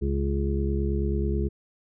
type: harmonic tone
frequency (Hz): 69.3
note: C#2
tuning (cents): 0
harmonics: 1 / 2 / 3 / 5 / 6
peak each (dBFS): -25 / -32 / -31 / -32 / -33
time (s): 0.01-1.49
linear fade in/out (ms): 20
effects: none